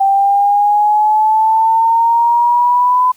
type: exponential sweep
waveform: sine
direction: up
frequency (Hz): 780 to 1009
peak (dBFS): -8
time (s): 0-3.12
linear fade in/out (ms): 10
effects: white hiss -50 dBFS RMS until 3.16 s